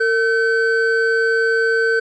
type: tone pair together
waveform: triangle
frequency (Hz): 454.9 / 1530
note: A#4 / G6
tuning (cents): -42 / -42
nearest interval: octave + major sixth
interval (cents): 2100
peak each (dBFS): -15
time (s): 0-2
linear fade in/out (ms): 10
effects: resampled to 22050 Hz